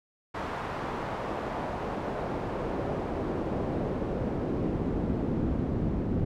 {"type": "noise with band-pass filter sweep", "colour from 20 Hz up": "brown", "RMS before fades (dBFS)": -31, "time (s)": [0.34, 6.25], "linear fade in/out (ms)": 10, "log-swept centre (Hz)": [1100, 220], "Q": 0.95, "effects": []}